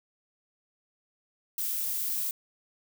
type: noise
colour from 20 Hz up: violet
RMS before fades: -31 dBFS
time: 1.58-2.31 s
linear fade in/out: 2 ms
effects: none